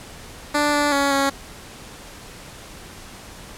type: tone with pitch steps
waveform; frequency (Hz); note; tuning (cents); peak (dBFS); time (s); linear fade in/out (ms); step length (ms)
10% pulse; 293.9 / 291.8 / 280.1 / 275.8; D4 / D4 / C#4 / C#4; +1 / -11 / +18 / -9; -9; 0.54-1.3; 10; 190
effects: pink hiss -40 dBFS RMS until 3.57 s + low-pass 11000 Hz 12 dB/octave